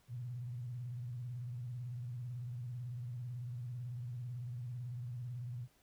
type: tone with vibrato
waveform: sine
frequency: 122 Hz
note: B2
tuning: 21 cents flat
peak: -40 dBFS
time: 0.08-5.68 s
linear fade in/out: 50 ms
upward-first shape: square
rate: 18 Hz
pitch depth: 77 cents each way
effects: pink hiss -71 dBFS RMS until 5.82 s